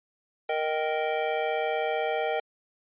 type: chord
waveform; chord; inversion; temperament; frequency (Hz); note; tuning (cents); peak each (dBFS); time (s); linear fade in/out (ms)
square; Eb major; second; just; 466.7 / 622.3 / 777.8; Bb4 / Eb5 / G5; +2 / 0 / -14; -31; 0.49-2.4; 5
effects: resampled to 8000 Hz